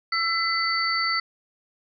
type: tone cluster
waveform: sine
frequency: 1336 / 2016 / 4535 Hz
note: E6 / B6 / C#8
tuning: +23 / +35 / +39 cents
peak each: -26 dBFS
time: 0.12-1.2 s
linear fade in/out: 5 ms
effects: none